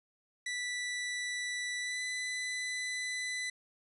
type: tone with pitch glide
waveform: sawtooth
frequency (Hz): 1970 to 1998.7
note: B6 to B6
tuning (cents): -5 to +20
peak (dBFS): -31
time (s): 0.46-3.5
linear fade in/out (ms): 5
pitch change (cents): +25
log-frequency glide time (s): 1.8-2.02
effects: resampled to 24000 Hz